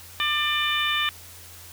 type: harmonic tone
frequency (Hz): 596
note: D5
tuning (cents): +25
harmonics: 2 / 3 / 4 / 5 / 6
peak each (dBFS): -28 / -28 / -28 / -28 / -28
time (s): 0.2-1.09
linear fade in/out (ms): 0
effects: added 87 Hz sine -49 dBFS peak until 1.72 s + white hiss -45 dBFS RMS until 1.72 s